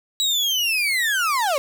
35% pulse linear sweep, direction down, 3914 to 528 Hz, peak -17 dBFS, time 0.2-1.58 s, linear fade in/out 0 ms, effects none

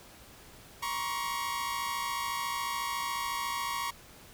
sawtooth tone cluster, 950 / 1078 / 1132 Hz, A#5 / C#6 / C#6, +33 / -49 / +36 cents, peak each -32 / -33 / -33 dBFS, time 0.82-3.91 s, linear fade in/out 10 ms, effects pink hiss -53 dBFS RMS until 4.33 s

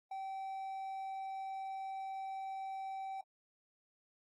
triangle tone, 772 Hz, G5, 27 cents flat, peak -38 dBFS, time 0.11-3.21 s, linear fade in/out 5 ms, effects AAC 32 kbps

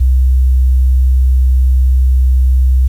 sine tone, 64.2 Hz, C2, 32 cents flat, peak -6 dBFS, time 0-2.88 s, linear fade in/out 10 ms, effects 7-bit

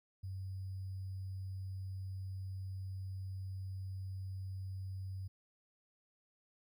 sine tone with sample-and-hold, 95 Hz, F#2, 46 cents sharp, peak -40 dBFS, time 0.23-5.28 s, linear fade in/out 10 ms, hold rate 4900 Hz, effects none

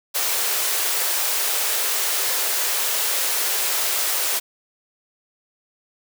white high-pass noise, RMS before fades -22 dBFS, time 0.14-4.4 s, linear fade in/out 20 ms, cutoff 370 Hz, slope 48 dB/octave, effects none

